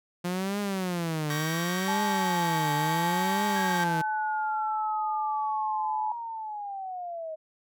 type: tone with vibrato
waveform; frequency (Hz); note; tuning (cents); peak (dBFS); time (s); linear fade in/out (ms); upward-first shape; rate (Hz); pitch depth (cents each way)
sawtooth; 174.61; F3; 0; -24; 0.24-4.02; 10; triangle; 0.7; 290
type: chord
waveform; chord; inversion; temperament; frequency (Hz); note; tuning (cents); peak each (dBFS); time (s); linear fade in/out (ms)
sawtooth; G diminished; second; just; 1128.9 / 1568 / 1881.6; Db6 / G6 / Bb6; +31 / 0 / +16; -33; 1.3-3.84; 2
type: tone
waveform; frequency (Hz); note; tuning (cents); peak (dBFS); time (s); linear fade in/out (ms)
sine; 861; A5; -38; -27; 1.88-6.12; 2
type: linear sweep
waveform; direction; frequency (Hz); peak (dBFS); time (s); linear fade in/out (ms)
sine; down; 1645 to 622.3; -33; 3.55-7.36; 20
effects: none